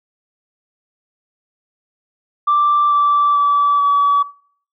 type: tone with pitch steps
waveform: sine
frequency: 1174.7 / 1163.9 / 1153.2 / 1142.6 Hz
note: D6 / D6 / D6 / D6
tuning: 0 / -16 / -32 / -48 cents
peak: -10 dBFS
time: 2.47-4.23 s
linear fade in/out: 10 ms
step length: 440 ms
effects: noise-tail reverb RT60 0.5 s tail -19 dB re dry + tanh soft clip ceiling -7 dBFS